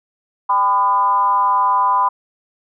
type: tone with frequency modulation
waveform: sine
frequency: 1004 Hz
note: B5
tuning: 28 cents sharp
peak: -12 dBFS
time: 0.49-2.09 s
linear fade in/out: 10 ms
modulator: 209 Hz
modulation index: 0.67
effects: none